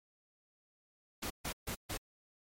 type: noise bursts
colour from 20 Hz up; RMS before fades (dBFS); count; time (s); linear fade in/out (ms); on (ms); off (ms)
pink; -39; 4; 1.22-1.976; 10; 84; 140
effects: MP3 64 kbps